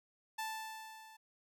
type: tone with level ramp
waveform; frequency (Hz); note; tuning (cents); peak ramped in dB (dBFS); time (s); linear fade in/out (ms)
sawtooth; 880; A5; 0; -33 to -52; 0.38-1.17; 10
effects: none